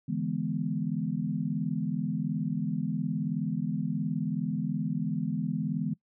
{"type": "chord", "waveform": "sine", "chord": "E dominant seventh", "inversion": "third", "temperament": "equal with one note detuned", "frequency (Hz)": [145.99, 164.81, 207.7, 246.9], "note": ["D3", "E3", "G#3", "B3"], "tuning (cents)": [-10, 0, 0, 0], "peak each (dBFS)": [-35, -32, -33, -34], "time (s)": [0.08, 5.94], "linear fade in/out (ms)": 10, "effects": ["noise-tail reverb RT60 0.1 s tail -22 dB re dry"]}